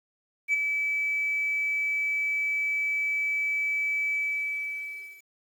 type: tone with ADSR envelope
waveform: sine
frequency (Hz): 2300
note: D7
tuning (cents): -37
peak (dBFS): -17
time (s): 0.48-5.24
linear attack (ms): 55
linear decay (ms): 15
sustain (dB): -7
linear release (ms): 1100
effects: tanh soft clip ceiling -19 dBFS + 9-bit